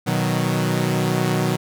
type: chord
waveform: sawtooth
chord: B major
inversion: none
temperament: equal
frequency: 123.47 / 155.56 / 185 Hz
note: B2 / D#3 / F#3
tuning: 0 / 0 / 0 cents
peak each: -19 dBFS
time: 0.06-1.57 s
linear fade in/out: 20 ms
effects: none